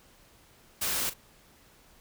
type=noise with echo; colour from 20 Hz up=white; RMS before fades=-30 dBFS; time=0.81-1.1 s; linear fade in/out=10 ms; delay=40 ms; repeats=1; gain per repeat=-14 dB; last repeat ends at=1.14 s; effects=pink hiss -59 dBFS RMS until 2 s